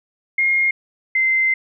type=tone pair in turn; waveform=sine; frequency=2137 / 2075 Hz; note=C7 / C7; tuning=+36 / -15 cents; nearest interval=minor second; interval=51 cents; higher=first; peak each=-14 dBFS; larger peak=neither; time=0.38-0.71 / 1.15-1.54 s; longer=second; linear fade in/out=5 ms; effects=none